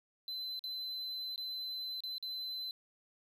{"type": "tone with dropouts", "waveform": "triangle", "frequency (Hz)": 4045, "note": "B7", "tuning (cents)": 41, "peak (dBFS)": -37, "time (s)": [0.28, 2.71], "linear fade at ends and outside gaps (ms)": 1, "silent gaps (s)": [[0.593, 0.639], [1.36, 1.378], [2.005, 2.036], [2.182, 2.226]], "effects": []}